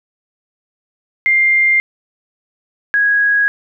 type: tone pair in turn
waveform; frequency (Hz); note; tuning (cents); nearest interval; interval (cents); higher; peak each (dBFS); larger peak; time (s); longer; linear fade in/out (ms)
sine; 2100 / 1655.7; C7 / G#6; +6 / -6; major third; 412; first; -9 / -10; first; 1.26-1.8 / 2.94-3.48; neither; 0
effects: none